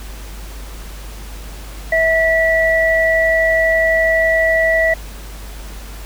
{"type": "tone pair together", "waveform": "sine", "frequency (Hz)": [651.4, 1952], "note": ["E5", "B6"], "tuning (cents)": [-21, -21], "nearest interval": "octave + perfect fifth", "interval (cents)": 1900, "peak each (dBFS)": -14, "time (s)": [1.92, 4.94], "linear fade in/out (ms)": 5, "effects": ["added 50 Hz sine -29 dBFS peak until 6.05 s", "pink hiss -37 dBFS RMS until 6.05 s"]}